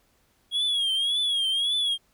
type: tone with vibrato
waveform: triangle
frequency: 3301 Hz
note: G#7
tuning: 11 cents flat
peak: -21 dBFS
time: 0.51-1.98 s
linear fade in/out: 50 ms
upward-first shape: triangle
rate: 1.8 Hz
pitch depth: 110 cents each way
effects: pink hiss -66 dBFS RMS until 2.13 s